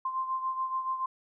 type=beating tone pair; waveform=sine; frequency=1045 / 1052 Hz; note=C6 / C6; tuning=-2 / +9 cents; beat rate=7 Hz; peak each=-30 / -37 dBFS; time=0.05-1.06 s; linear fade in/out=5 ms; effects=none